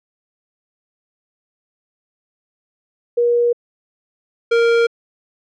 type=tone pair in turn; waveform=sine / square; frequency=477.2 / 465.8 Hz; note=A#4 / A#4; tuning=+41 / -1 cents; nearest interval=unison; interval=42 cents; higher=first; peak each=-12 dBFS; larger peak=neither; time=3.17-3.53 / 4.51-4.87 s; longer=neither; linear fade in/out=10 ms; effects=low-pass 3000 Hz 12 dB/octave